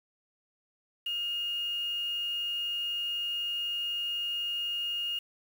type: tone with quantisation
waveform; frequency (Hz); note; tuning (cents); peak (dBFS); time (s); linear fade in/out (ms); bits
sine; 2848; F7; +33; -30; 1.06-5.19; 5; 8
effects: none